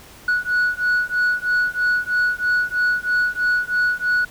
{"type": "beating tone pair", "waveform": "sine", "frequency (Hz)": [1467, 1470.1], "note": ["F#6", "F#6"], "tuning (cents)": [-15, -12], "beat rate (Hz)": 3.1, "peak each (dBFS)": -18, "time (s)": [0.28, 4.25], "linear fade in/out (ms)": 5, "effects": ["tanh soft clip ceiling -14 dBFS", "pink hiss -44 dBFS RMS until 4.3 s"]}